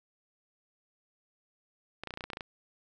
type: clicks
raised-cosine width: 0.3 ms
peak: -22 dBFS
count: 11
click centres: 2.036 / 2.073 / 2.107 / 2.139 / 2.174 / 2.208 / 2.24 / 2.302 / 2.333 / 2.371 / 2.408 s
effects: none